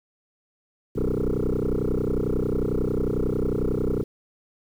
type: tone with frequency modulation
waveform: sine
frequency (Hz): 220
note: A3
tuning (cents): 0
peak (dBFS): -19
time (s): 0.95-4.04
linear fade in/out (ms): 20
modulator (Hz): 31.1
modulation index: 7.9
effects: tanh soft clip ceiling -20 dBFS + 9-bit